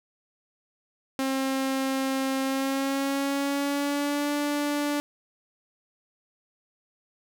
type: tone with pitch glide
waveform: sawtooth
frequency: 267.1 to 291.3 Hz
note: C4 to D4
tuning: +36 to -14 cents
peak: -21 dBFS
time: 1.19-5 s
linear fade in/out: 0 ms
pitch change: +150 cents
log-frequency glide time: 2.42-4.33 s
effects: none